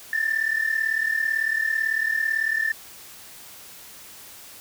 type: tone pair together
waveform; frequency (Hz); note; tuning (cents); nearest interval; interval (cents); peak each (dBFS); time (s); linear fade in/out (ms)
sine; 1761 / 1799; A6 / A6; +1 / +38; unison; 37; -23; 0.13-2.72; 2
effects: tanh soft clip ceiling -15 dBFS + white hiss -44 dBFS RMS until 4.6 s